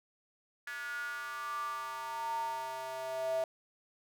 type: tone with high-pass filter sweep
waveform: square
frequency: 130.81 Hz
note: C3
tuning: in tune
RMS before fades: -38 dBFS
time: 0.67-3.44 s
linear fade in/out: 2 ms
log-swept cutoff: 1600 to 640 Hz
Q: 9.8
effects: none